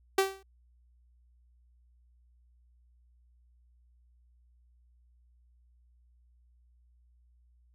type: tone with exponential decay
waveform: sawtooth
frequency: 386.7 Hz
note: G4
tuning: 24 cents flat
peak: -16 dBFS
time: 0.18-0.43 s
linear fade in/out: 5 ms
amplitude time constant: 54 ms
effects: added 60 Hz sine -61 dBFS peak until 7.74 s